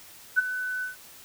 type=tone with ADSR envelope; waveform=sine; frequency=1502 Hz; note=F#6; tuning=26 cents sharp; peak=-15 dBFS; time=0.36-0.96 s; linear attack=27 ms; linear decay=19 ms; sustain=-13 dB; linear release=130 ms; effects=white hiss -49 dBFS RMS until 1.24 s